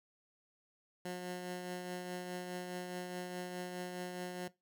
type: tone with tremolo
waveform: 15% pulse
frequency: 180 Hz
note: F#3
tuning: 47 cents flat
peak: -32 dBFS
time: 1.05-4.48 s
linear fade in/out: 5 ms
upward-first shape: triangle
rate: 4.8 Hz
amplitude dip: 40%
effects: noise-tail reverb RT60 0.2 s tail -19 dB re dry